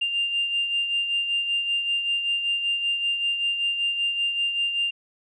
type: beating tone pair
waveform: sine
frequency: 2794 / 2799.2 Hz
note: F7 / F7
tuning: 0 / +3 cents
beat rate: 5.2 Hz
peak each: -22 / -31 dBFS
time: 0.01-4.91 s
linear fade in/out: 10 ms
effects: tanh soft clip ceiling -16 dBFS